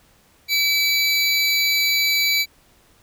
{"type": "tone cluster", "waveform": "square", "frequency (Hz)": [2294, 3989, 4627], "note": ["D7", "B7", "D8"], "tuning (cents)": [-41, 17, -27], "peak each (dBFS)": [-20, -23, -24], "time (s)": [0.48, 2.46], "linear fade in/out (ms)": 50, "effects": ["pink hiss -56 dBFS RMS until 3.02 s"]}